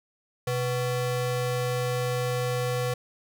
square ring-modulated tone, 311.1 Hz, D#4, in tune, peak -23 dBFS, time 0.47-2.94 s, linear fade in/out 5 ms, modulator 184 Hz, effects none

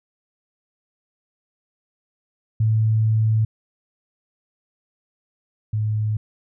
sine tone pair in turn, 110 / 107.49 Hz, A2 / A2, 0 / -40 cents, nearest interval unison, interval 40 cents, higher first, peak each -15 / -19 dBFS, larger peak first, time 2.6-3.45 / 5.73-6.17 s, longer first, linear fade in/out 5 ms, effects none

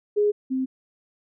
sine tone pair in turn, 415.3 / 261.1 Hz, G#4 / C4, 0 / -3 cents, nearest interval minor sixth, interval 803 cents, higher first, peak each -17 / -22 dBFS, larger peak first, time 0.16-0.32 / 0.5-0.66 s, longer neither, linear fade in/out 20 ms, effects none

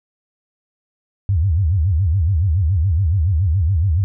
sine tone with vibrato, 87.31 Hz, F2, in tune, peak -13 dBFS, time 1.29-4.04 s, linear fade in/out 0 ms, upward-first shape sine, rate 7.1 Hz, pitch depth 270 cents each way, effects none

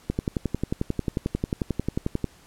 click train, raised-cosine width 3 ms, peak -11 dBFS, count 25, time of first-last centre 0.1-2.243 s, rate 11.2 Hz, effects pink hiss -54 dBFS RMS until 2.46 s + low-pass 12000 Hz 12 dB/octave

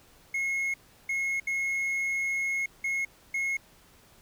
triangle tone bursts at uneven times, 2167 Hz, C#7, 40 cents flat, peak -25 dBFS, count 5, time 0.34-0.74 / 1.09-1.4 / 1.47-2.66 / 2.84-3.05 / 3.34-3.57 s, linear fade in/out 5 ms, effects pink hiss -58 dBFS RMS until 4.21 s

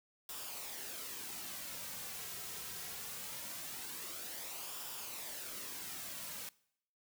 white noise with flanger, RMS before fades -45 dBFS, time 0.29-6.49 s, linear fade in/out 2 ms, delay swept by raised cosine 0.47 to 3.47 ms, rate 0.22 Hz, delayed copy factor -0.5, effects noise-tail reverb RT60 0.7 s tail -22 dB re dry

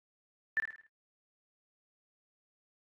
sine tone with echo, 1769 Hz, A6, 9 cents sharp, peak -26 dBFS, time 0.57-0.6 s, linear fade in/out 0 ms, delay 53 ms, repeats 5, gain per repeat -7 dB, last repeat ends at 0.865 s, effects AAC 32 kbps

